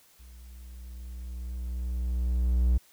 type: tone with level ramp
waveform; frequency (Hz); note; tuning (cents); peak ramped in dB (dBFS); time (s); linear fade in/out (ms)
triangle; 61.2; B1; -15; -45 to -17; 0.19-2.78; 10
effects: white hiss -60 dBFS RMS until 2.92 s